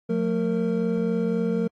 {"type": "tone cluster", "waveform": "triangle", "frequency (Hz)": [179.9, 223.7, 462], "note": ["F#3", "A3", "A#4"], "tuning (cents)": [-48, 29, -16], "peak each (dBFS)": -24, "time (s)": [0.09, 1.68], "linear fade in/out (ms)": 10, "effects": ["AAC 48 kbps"]}